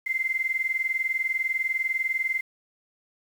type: tone pair together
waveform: sine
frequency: 2073 / 2093 Hz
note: C7 / C7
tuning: -17 / 0 cents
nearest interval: unison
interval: 17 cents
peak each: -27 dBFS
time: 0.06-2.41 s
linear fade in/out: 10 ms
effects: 8-bit